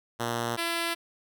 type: tone pair in turn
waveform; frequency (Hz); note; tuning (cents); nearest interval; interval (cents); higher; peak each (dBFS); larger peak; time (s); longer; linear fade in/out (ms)
5% pulse; 117.8 / 336.9; A#2 / E4; +19 / +38; octave + tritone; 1819; second; -17 / -16; second; 0.19-0.57 / 0.57-0.95; neither; 20
effects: none